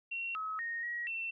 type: tone with pitch steps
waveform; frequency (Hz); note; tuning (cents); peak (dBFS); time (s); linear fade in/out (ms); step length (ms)
sine; 2733 / 1282 / 1857 / 1904 / 2693; F7 / E6 / A#6 / A#6 / E7; -38 / -49 / -7 / +36 / +36; -35; 0.11-1.31; 10; 240
effects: none